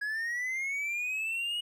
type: linear sweep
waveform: triangle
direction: up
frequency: 1661.2 to 2913 Hz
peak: -29 dBFS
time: 0.01-1.61 s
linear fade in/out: 10 ms
effects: none